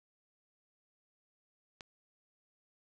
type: click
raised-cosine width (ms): 0.2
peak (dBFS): -28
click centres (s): 1.808
effects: 11-bit